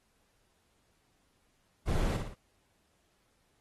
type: noise with echo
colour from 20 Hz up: brown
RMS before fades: -29 dBFS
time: 1.87-2.17 s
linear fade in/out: 10 ms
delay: 58 ms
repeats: 3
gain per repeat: -5 dB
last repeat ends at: 2.344 s
effects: pink hiss -73 dBFS RMS until 3.6 s + AAC 32 kbps